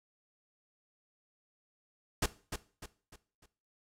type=noise with echo; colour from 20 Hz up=pink; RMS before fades=-29 dBFS; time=2.22-2.26 s; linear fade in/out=5 ms; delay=300 ms; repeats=4; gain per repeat=-8 dB; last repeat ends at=3.46 s; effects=noise-tail reverb RT60 0.4 s tail -17 dB re dry + low-pass 11000 Hz 12 dB/octave